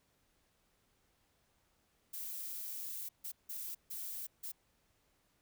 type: noise bursts at uneven times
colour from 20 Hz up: violet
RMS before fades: -43 dBFS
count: 5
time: 2.13-3.09 / 3.24-3.32 / 3.49-3.75 / 3.9-4.27 / 4.43-4.52 s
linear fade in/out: 10 ms
effects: pink hiss -75 dBFS RMS until 5.41 s